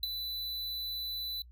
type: tone with ADSR envelope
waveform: square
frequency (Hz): 3988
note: B7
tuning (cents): +16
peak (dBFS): -28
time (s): 0.03-1.42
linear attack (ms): 3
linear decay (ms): 19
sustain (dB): -8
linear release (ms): 3
effects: noise-tail reverb RT60 0.1 s tail -25 dB re dry + added 60 Hz sine -51 dBFS peak until 1.51 s